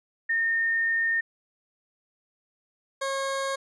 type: tone pair in turn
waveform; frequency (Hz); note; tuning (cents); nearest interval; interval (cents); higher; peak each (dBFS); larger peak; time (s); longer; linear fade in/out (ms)
sine / 20% pulse; 1827 / 543.2; A#6 / C#5; -35 / -35; octave + major sixth; 2100; first; -22; neither; 0.29-1.21 / 3.01-3.56; first; 10
effects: resampled to 22050 Hz